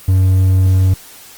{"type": "tone", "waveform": "triangle", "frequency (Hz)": 93.7, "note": "F#2", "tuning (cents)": 22, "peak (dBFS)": -6, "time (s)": [0.08, 0.94], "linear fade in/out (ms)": 5, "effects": ["white hiss -38 dBFS RMS until 1.37 s", "Opus 24 kbps"]}